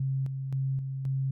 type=tone with tremolo; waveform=sine; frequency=134.3 Hz; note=C3; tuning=46 cents sharp; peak=-26 dBFS; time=0-1.31 s; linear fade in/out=5 ms; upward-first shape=square; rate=1.9 Hz; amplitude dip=45%; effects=none